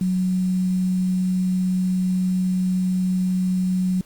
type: tone with quantisation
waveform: sine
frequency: 184.2 Hz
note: F#3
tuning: 7 cents flat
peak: -18 dBFS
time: 0.01-4.01 s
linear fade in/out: 2 ms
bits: 7
effects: pink hiss -53 dBFS RMS until 4.05 s + Opus 48 kbps